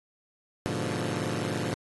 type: chord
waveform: 15% pulse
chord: G# diminished seventh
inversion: none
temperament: equal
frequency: 103.83 / 123.47 / 146.83 / 174.61 Hz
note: G#2 / B2 / D3 / F3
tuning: 0 / 0 / 0 / 0 cents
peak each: -28 dBFS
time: 0.66-1.74 s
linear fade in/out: 0 ms
effects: AAC 32 kbps